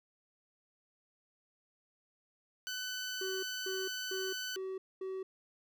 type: tone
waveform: 15% pulse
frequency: 1505 Hz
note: F#6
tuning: 29 cents sharp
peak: -31 dBFS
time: 2.67-4.56 s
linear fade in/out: 0 ms
type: tone bursts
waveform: triangle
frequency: 379.5 Hz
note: F#4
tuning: 44 cents sharp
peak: -35 dBFS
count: 5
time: 3.21-5.23 s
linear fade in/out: 5 ms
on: 220 ms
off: 230 ms
effects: none